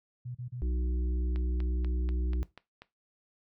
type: tone bursts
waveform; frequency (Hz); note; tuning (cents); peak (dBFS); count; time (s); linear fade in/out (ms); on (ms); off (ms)
sine; 123.5; B2; 0; -36; 3; 0.25-0.619; 10; 99; 36
type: harmonic tone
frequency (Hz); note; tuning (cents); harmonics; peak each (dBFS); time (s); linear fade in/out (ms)
61.74; B1; 0; 1 / 3 / 5 / 6; -28 / -43 / -44 / -45; 0.62-2.43; 0
type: click train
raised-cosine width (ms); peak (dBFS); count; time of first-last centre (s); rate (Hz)
0.3; -30; 7; 1.36-2.82; 4.11
effects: noise-tail reverb RT60 0.2 s tail -17 dB re dry